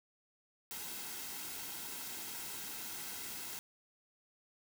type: noise with comb filter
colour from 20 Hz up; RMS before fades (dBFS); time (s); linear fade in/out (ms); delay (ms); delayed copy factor
white; -44; 0.71-3.59; 0; 1.7; -0.5
effects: none